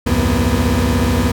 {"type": "tone cluster", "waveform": "35% pulse", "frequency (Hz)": [66.2, 81.2, 95.6, 235.8, 252.4], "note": ["C2", "E2", "G2", "A#3", "B3"], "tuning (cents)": [21, -26, -43, 20, 38], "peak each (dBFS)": -18, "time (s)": [0.06, 1.32], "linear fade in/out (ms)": 10, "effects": []}